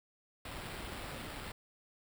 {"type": "noise with sample-and-hold", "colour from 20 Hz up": "pink", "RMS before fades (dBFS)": -44, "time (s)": [0.45, 1.52], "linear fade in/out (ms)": 5, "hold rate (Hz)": 6300, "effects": []}